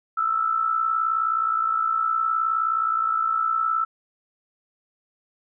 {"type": "tone with amplitude modulation", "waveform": "sine", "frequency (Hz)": 1318.5, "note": "E6", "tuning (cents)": 0, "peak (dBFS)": -17, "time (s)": [0.17, 3.85], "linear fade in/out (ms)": 10, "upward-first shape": "sine", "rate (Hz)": 59.3, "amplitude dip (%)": 65, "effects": []}